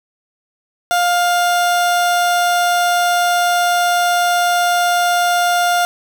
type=tone; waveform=30% pulse; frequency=704 Hz; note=F5; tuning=14 cents sharp; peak=-10 dBFS; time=0.91-5.85 s; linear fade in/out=0 ms; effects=none